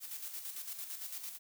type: noise with tremolo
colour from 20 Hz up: blue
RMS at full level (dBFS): -42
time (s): 0-1.39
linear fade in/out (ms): 50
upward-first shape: square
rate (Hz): 8.9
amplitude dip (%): 50
effects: none